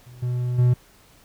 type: tone with level steps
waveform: triangle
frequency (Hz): 123.47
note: B2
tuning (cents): 0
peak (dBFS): -39 / -20 / -12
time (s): 0.06-0.74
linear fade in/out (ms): 10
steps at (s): 0.22 / 0.58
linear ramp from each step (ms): 10
effects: pink hiss -54 dBFS RMS until 1.24 s